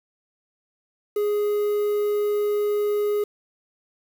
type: tone with quantisation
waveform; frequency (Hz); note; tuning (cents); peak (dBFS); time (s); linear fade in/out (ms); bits
triangle; 415.3; G#4; 0; -18; 1.16-3.24; 5; 7
effects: none